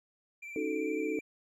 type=tone with vibrato; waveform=triangle; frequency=2349 Hz; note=D7; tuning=in tune; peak=-40 dBFS; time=0.42-1.21 s; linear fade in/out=10 ms; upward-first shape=sine; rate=18 Hz; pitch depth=31 cents each way
type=chord; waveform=sine; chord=D# half-diminished seventh; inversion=third; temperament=equal; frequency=277.2 / 311.1 / 370 / 440 Hz; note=C#4 / D#4 / F#4 / A4; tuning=0 / 0 / 0 / 0 cents; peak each=-40 / -34 / -40 / -34 dBFS; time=0.56-1.19 s; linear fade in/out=2 ms
effects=none